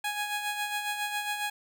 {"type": "tone with tremolo", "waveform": "15% pulse", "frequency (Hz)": 830.6, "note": "G#5", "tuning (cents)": 0, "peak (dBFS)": -22, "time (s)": [0.04, 1.5], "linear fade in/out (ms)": 5, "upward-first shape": "sine", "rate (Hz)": 7.3, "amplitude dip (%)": 50, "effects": []}